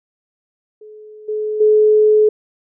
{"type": "tone with level steps", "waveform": "sine", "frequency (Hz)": 427.3, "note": "G#4", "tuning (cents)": 49, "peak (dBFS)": [-35, -18, -8], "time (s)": [0.81, 2.29], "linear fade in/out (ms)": 5, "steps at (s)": [1.28, 1.6], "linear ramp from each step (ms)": 10, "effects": []}